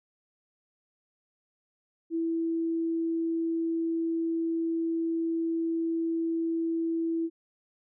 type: tone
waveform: sine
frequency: 329.8 Hz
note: E4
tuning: 1 cent sharp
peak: -26 dBFS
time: 2.1-7.3 s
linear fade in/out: 50 ms
effects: none